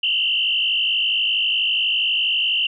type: tone with frequency modulation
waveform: sine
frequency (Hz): 2909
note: F#7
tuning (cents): -30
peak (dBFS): -17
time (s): 0.03-2.67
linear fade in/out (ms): 5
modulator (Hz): 52.2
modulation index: 3.5
effects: none